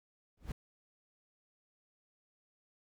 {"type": "noise with exponential growth", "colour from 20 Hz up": "brown", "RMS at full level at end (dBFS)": -34, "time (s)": [0.37, 0.52], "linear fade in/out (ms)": 5, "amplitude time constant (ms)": 32, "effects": []}